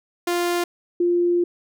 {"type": "tone pair in turn", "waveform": ["sawtooth", "sine"], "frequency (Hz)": [349.2, 349.2], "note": ["F4", "F4"], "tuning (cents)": [0, 0], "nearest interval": "unison", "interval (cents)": 0, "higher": "neither", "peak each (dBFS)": -16, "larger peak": "neither", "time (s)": [[0.27, 0.64], [1, 1.44]], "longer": "second", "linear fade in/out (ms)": 5, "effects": []}